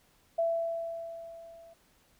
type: tone with level ramp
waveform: sine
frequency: 667 Hz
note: E5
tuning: 20 cents sharp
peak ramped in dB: -24 to -51 dBFS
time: 0.38-1.74 s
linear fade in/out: 10 ms
effects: pink hiss -66 dBFS RMS until 2.19 s